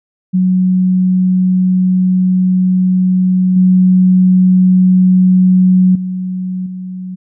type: tone with level steps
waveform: sine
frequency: 184.4 Hz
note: F#3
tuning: 6 cents flat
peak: -8 / -5 / -16 / -21 dBFS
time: 0.33-7.16 s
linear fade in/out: 20 ms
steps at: 3.56 / 5.95 / 6.66 s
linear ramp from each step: 5 ms
effects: none